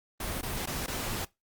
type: noise with dropouts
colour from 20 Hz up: pink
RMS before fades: -34 dBFS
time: 0.2-1.25 s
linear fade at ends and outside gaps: 5 ms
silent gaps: 0.413-0.429 / 0.659-0.672 / 0.863-0.879 s
effects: noise-tail reverb RT60 0.2 s tail -21 dB re dry + Opus 32 kbps